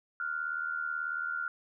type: tone pair together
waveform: sine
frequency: 1396.9 / 1475.2 Hz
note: F6 / F#6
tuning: 0 / -6 cents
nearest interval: minor second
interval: 94 cents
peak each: -33 / -37 dBFS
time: 0.2-1.48 s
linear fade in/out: 2 ms
effects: none